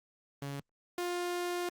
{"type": "tone pair in turn", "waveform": "sawtooth", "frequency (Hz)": [140.4, 352.9], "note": ["C#3", "F4"], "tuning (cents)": [22, 18], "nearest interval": "octave + major third", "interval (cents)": 1596, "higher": "second", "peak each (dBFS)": [-33, -29], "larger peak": "second", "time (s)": [[0.42, 0.6], [0.98, 1.69]], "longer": "second", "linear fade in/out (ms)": 2, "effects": ["Opus 32 kbps"]}